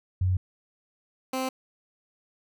sine / 15% pulse tone pair in turn, 92.2 / 260.8 Hz, F#2 / C4, -6 / -5 cents, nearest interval octave + tritone, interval 1801 cents, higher second, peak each -21 dBFS, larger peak neither, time 0.21-0.37 / 1.33-1.49 s, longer neither, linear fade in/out 5 ms, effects none

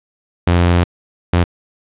sawtooth tone bursts at uneven times, 87.31 Hz, F2, in tune, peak -6 dBFS, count 2, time 0.47-0.84 / 1.33-1.44 s, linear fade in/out 5 ms, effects resampled to 8000 Hz + 7-bit

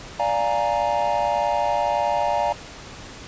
triangle chord, Bb dominant seventh, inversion first, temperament equal, 587.3 / 698.5 / 830.6 / 932.3 Hz, D5 / F5 / Ab5 / Bb5, 0 / 0 / 0 / 0 cents, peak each -23 dBFS, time 0.19-2.53 s, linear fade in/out 10 ms, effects pink hiss -39 dBFS RMS until 3.27 s + resampled to 16000 Hz

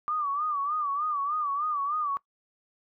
sine tone with vibrato, 1175 Hz, D6, 1 cent sharp, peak -26 dBFS, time 0.08-2.17 s, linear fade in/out 0 ms, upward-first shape sine, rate 3.3 Hz, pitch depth 100 cents each way, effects noise-tail reverb RT60 0.1 s tail -21 dB re dry

